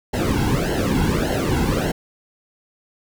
brown noise with flanger, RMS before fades -20 dBFS, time 0.13-1.92 s, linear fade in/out 10 ms, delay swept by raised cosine 0.83 to 1.69 ms, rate 1.7 Hz, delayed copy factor -1, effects none

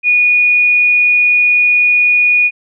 sine tone, 2456 Hz, D#7, 23 cents flat, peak -7 dBFS, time 0.03-2.51 s, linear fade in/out 50 ms, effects none

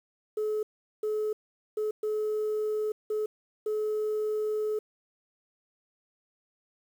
sine tone bursts at uneven times, 427.8 Hz, A4, 49 cents flat, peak -25 dBFS, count 6, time 0.37-0.63 / 1.03-1.33 / 1.77-1.91 / 2.03-2.92 / 3.1-3.26 / 3.66-4.79 s, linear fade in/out 5 ms, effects tanh soft clip ceiling -24 dBFS + 9-bit

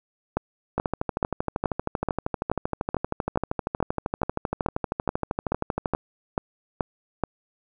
two click trains, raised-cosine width 1 ms, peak -11 / -9 dBFS, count 67 / 17, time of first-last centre 0.78-5.936 / 0.37-7.237 s, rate 12.8 / 2.33 Hz, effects none

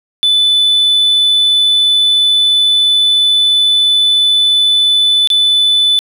sine tone with dropouts, 3497 Hz, A7, 11 cents flat, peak -5 dBFS, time 0.23-5.99 s, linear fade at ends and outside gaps 0 ms, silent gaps 5.274-5.302 s, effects tanh soft clip ceiling -6 dBFS + 7-bit

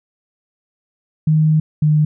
sine tone pair in turn, 155.56 / 152.01 Hz, D#3 / D#3, 0 / -40 cents, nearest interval unison, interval 40 cents, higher first, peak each -10 dBFS, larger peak neither, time 1.27-1.6 / 1.82-2.05 s, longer first, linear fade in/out 5 ms, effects none

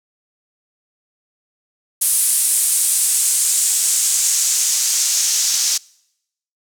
white noise with band-pass filter sweep, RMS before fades -17 dBFS, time 2.01-5.78 s, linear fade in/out 10 ms, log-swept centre 10000 to 5900 Hz, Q 2.3, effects noise-tail reverb RT60 0.8 s tail -25 dB re dry

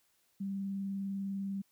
sine tone with vibrato, 196 Hz, G3, in tune, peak -34 dBFS, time 0.4-1.62 s, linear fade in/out 10 ms, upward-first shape sine, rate 20 Hz, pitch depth 23 cents each way, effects white hiss -73 dBFS RMS until 1.71 s

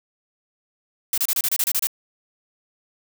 blue noise bursts, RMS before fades -21 dBFS, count 10, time 1.13-1.871 s, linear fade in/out 2 ms, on 48 ms, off 29 ms, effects none

